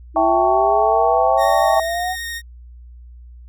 sine exponential sweep, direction up, 317.9 to 755 Hz, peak -20 dBFS, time 0.14-2.16 s, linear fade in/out 50 ms
sine chord, A dominant seventh, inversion second, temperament equal with one note detuned, 659.3 / 784 / 880 / 1117.1 Hz, E5 / G5 / A5 / C#6, 0 / 0 / 0 / +13 cents, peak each -17 / -17 / -21 / -22 dBFS, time 0.16-1.8 s, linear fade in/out 2 ms
sawtooth tone with vibrato, 1854 Hz, A#6, 10 cents flat, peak -22 dBFS, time 1.37-2.42 s, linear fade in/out 50 ms, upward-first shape sine, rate 12 Hz, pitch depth 12 cents each way
effects added 60 Hz sine -37 dBFS peak until 3.48 s

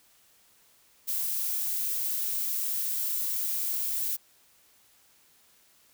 violet noise, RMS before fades -30 dBFS, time 1.07-4.17 s, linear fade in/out 20 ms, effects white hiss -62 dBFS RMS until 5.93 s

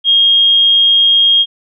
sine tone, 3246 Hz, G#7, 40 cents flat, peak -6 dBFS, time 0.04-1.46 s, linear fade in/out 50 ms, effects none

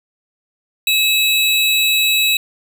square tone pair together, 2587 / 3882 Hz, E7 / B7, -33 / -31 cents, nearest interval perfect fifth, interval 702 cents, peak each -16 dBFS, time 0.87-2.37 s, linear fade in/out 2 ms, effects none

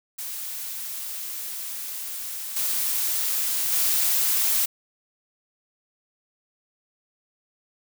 blue noise with level steps, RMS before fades -33 / -25 / -22 dBFS, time 0.18-4.66 s, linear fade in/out 10 ms, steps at 2.56 / 3.72 s, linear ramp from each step 5 ms, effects none

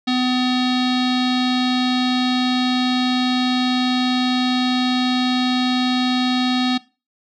square tone with low-pass filter, 252.2 Hz, B3, 36 cents sharp, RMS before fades -19 dBFS, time 0.07-6.78 s, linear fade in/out 10 ms, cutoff 4000 Hz, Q 5, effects noise-tail reverb RT60 0.3 s tail -19 dB re dry

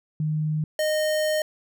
sine / square tone pair in turn, 154 / 616 Hz, D#3 / D#5, -17 / -17 cents, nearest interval 2 octaves, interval 2400 cents, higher second, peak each -22 dBFS, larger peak neither, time 0.2-0.64 / 0.79-1.42 s, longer second, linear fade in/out 2 ms, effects none

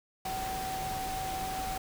sine tone in noise, 760 Hz, F#5, 46 cents sharp, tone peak -34 dBFS, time 0.25-1.78 s, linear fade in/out 5 ms, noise pink, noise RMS -39 dBFS, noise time 0.25-1.78 s, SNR +2 dB, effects none

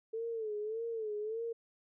sine tone with vibrato, 440 Hz, A4, in tune, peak -35 dBFS, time 0.13-1.53 s, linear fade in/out 10 ms, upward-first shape sine, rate 1.7 Hz, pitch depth 92 cents each way, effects none

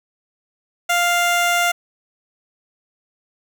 15% pulse tone, 698.5 Hz, F5, in tune, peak -9 dBFS, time 0.89-1.72 s, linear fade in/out 10 ms, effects none

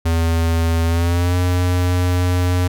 square tone with pitch glide, 82.7 to 89.67 Hz, E2 to F2, +6 to +46 cents, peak -15 dBFS, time 0.05-2.68 s, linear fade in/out 10 ms, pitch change +140 cents, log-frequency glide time 0.85-1.37 s, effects none

